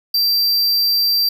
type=tone; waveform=square; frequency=4700 Hz; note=D8; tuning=1 cent sharp; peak=-14 dBFS; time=0.14-1.29 s; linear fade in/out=5 ms; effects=none